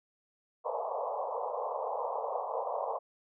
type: band-pass noise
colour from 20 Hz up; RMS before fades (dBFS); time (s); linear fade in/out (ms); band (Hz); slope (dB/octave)
pink; -35; 0.64-2.99; 20; 460 to 1100; 96
effects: none